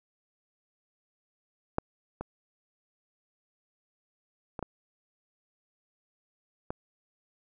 clicks, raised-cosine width 1 ms, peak -12 / -21 / -22 / -19 / -19 dBFS, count 5, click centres 1.784 / 2.21 / 4.592 / 4.627 / 6.705 s, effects none

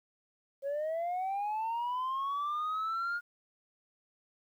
sine linear sweep, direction up, 543 to 1430 Hz, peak -29 dBFS, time 0.62-3.21 s, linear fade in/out 50 ms, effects tanh soft clip ceiling -30 dBFS + 11-bit

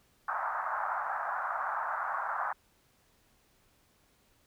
white band-pass noise, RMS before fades -34 dBFS, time 0.28-2.53 s, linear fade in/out 5 ms, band 690 to 1500 Hz, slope 48 dB/octave, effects pink hiss -68 dBFS RMS until 4.46 s

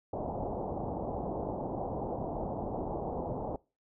white low-pass noise, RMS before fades -36 dBFS, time 0.13-3.56 s, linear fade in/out 2 ms, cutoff 850 Hz, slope 48 dB/octave, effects noise-tail reverb RT60 0.3 s tail -23 dB re dry

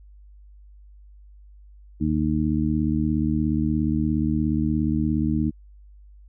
harmonic tone, 77 Hz, D#2, 17 cents flat, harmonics 1 / 2 / 3 / 4, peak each -27 / -26 / -24 / -25 dBFS, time 2-5.51 s, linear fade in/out 20 ms, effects added 50 Hz sine -45 dBFS peak until 6.28 s

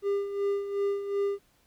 triangle tone with tremolo, 400.8 Hz, G4, 38 cents sharp, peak -22 dBFS, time 0.02-1.39 s, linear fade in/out 50 ms, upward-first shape sine, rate 2.7 Hz, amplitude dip 65%, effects pink hiss -66 dBFS RMS until 1.66 s

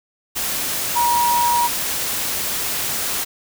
sine tone in noise, 955 Hz, A#5, 42 cents sharp, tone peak -15 dBFS, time 0.95-1.68 s, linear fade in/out 20 ms, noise white, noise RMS -23 dBFS, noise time 0.35-3.25 s, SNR +5 dB, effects none

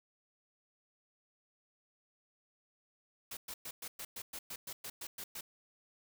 white noise bursts, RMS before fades -44 dBFS, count 13, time 3.31-5.41 s, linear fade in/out 5 ms, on 60 ms, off 110 ms, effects none

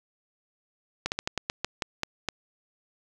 slowing click train, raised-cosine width 0.2 ms, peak -10 dBFS, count 10, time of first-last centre 1.06-2.287 s, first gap 59 ms, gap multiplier 1.2, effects none

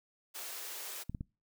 white high-pass noise, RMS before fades -43 dBFS, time 0.34-1.04 s, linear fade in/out 20 ms, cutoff 330 Hz, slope 48 dB/octave
clicks, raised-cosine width 5 ms, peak -26 dBFS, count 3, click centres 1.096 / 1.148 / 1.209 s
effects noise-tail reverb RT60 0.3 s tail -25 dB re dry

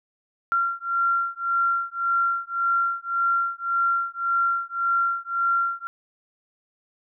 sine beating tone pair, 1374 / 1375.8 Hz, F6 / F6, -29 / -26 cents, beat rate 1.8 Hz, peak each -24 dBFS, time 0.52-5.87 s, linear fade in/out 0 ms, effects none

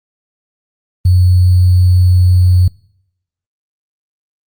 sine tone with sample-and-hold, 90.6 Hz, F#2, 36 cents flat, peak -5 dBFS, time 1.05-2.68 s, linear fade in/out 5 ms, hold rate 4410 Hz, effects noise-tail reverb RT60 0.8 s tail -25 dB re dry + Opus 32 kbps

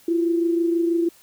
sine tone pair together, 336.7 / 362.9 Hz, E4 / F#4, +37 / -34 cents, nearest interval minor second, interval 129 cents, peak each -18 / -28 dBFS, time 0.08-1.09 s, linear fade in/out 5 ms, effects white hiss -53 dBFS RMS until 1.22 s

